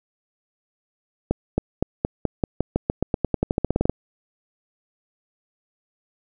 accelerating click train, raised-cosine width 2 ms, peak -6 dBFS, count 22, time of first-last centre 1.31-3.896 s, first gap 270 ms, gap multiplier 0.91, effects none

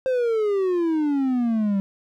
triangle exponential sweep, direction down, 527 to 193.4 Hz, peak -17 dBFS, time 0.06-1.8 s, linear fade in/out 0 ms, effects none

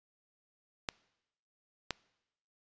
clicks, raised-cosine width 0.2 ms, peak -15 dBFS, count 2, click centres 0.888 / 1.907 s, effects noise-tail reverb RT60 0.9 s tail -23 dB re dry + resampled to 16000 Hz

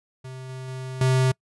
square tone with level steps, 130 Hz, C3, 11 cents flat, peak -36 / -34 / -32 / -18 dBFS, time 0.24-1.32 s, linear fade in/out 10 ms, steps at 0.49 / 0.68 / 1.01 s, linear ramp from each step 2 ms, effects noise-tail reverb RT60 0.1 s tail -26 dB re dry + resampled to 24000 Hz

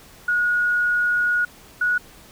sine tone pair in turn, 1449 / 1461.6 Hz, F#6 / F#6, -37 / -22 cents, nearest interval unison, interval 15 cents, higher second, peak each -17 dBFS, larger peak neither, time 0.28-1.45 / 1.81-1.98 s, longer first, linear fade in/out 5 ms, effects pink hiss -47 dBFS RMS until 2.31 s

